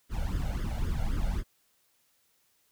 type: noise with flanger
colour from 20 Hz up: brown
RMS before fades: -30 dBFS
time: 0.09-1.44 s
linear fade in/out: 50 ms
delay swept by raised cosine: 0.59 to 1.42 ms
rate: 3.8 Hz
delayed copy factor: +0.9
effects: white hiss -70 dBFS RMS until 2.71 s